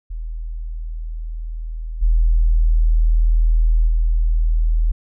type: tone with level steps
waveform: sine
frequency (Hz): 40.28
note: E1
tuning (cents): -39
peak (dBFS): -24 / -11 / -13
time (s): 0.1-4.92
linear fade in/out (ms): 10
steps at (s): 2.01 / 3.87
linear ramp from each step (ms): 20
effects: none